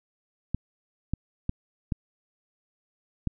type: clicks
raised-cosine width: 5 ms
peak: -14 dBFS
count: 5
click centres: 0.546 / 1.136 / 1.494 / 1.922 / 3.273 s
effects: none